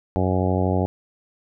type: harmonic tone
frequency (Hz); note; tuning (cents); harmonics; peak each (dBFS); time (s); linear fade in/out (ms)
92.6; F#2; +2; 1 / 2 / 3 / 4 / 5 / 6 / 7 / 8 / 9; -22 / -25 / -27 / -28 / -29 / -30 / -30 / -31 / -32; 0.16-0.86; 0
effects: none